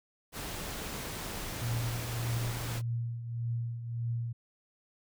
pink noise, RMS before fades -39 dBFS, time 0.32-2.82 s, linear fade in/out 50 ms
sine tone with tremolo, 117.3 Hz, A#2, 11 cents sharp, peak -29 dBFS, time 1.61-4.33 s, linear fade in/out 10 ms, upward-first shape triangle, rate 1.7 Hz, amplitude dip 65%
effects none

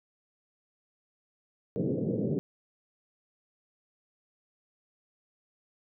pink band-pass noise, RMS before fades -30 dBFS, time 1.76-2.39 s, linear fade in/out 0 ms, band 120 to 510 Hz, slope 48 dB/octave, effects none

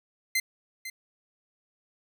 sawtooth tone with echo, 2075 Hz, C7, 15 cents flat, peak -20 dBFS, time 0.35-0.4 s, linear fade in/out 5 ms, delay 500 ms, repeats 1, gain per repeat -12 dB, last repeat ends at 0.9 s, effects none

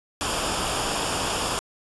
pink noise with comb filter, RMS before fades -26 dBFS, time 0.21-1.59 s, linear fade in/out 0 ms, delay 0.49 ms, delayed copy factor -0.6, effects resampled to 24000 Hz

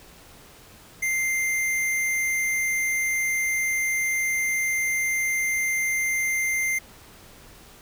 square tone, 2093 Hz, C7, in tune, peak -23 dBFS, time 1.02-6.79 s, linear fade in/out 10 ms, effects pink hiss -49 dBFS RMS until 7.81 s

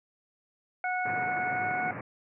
harmonic tone, 733 Hz, F#5, 16 cents flat, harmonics 1 / 2 / 3, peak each -30 / -33 / -35 dBFS, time 0.84-1.91 s, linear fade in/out 2 ms
pink band-pass noise, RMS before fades -39 dBFS, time 1.05-2.01 s, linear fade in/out 5 ms, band 100 to 2400 Hz, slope 96 dB/octave
effects none

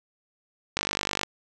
click train, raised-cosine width 0.2 ms, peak -8 dBFS, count 24, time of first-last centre 0.77-1.233 s, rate 49.7 Hz, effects none

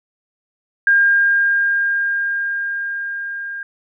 sine tone with level ramp, 1609 Hz, G6, 45 cents sharp, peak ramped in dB -9 to -25 dBFS, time 0.87-3.63 s, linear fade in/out 2 ms, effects none

